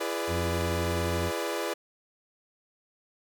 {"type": "chord", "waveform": "sawtooth", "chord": "E dominant seventh", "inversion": "none", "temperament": "equal with one note detuned", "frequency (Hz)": [338.3, 415.3, 493.9, 587.3], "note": ["E4", "G#4", "B4", "D5"], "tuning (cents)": [45, 0, 0, 0], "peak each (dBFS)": -31, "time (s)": [0, 1.74], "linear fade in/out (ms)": 10}
{"type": "harmonic tone", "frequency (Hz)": 87.5, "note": "F2", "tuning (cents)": 4, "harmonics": [1, 2, 3, 4], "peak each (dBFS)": [-30, -36, -40, -42], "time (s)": [0.27, 1.32], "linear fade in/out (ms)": 50}
{"effects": []}